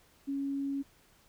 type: tone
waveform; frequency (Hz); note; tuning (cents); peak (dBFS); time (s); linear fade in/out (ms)
sine; 277.2; C#4; 0; -31; 0.27-0.83; 20
effects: pink hiss -64 dBFS RMS until 1.28 s